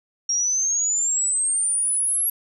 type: exponential sweep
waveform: sine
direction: up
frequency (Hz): 5588 to 11400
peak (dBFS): -19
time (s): 0.29-2.3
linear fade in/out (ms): 5
effects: none